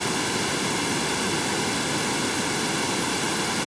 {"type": "noise with comb filter", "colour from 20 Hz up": "pink", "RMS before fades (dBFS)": -24, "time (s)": [0, 3.65], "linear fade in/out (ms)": 20, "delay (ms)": 1.6, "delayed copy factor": -0.5, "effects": ["high-pass 150 Hz 12 dB/octave", "resampled to 22050 Hz"]}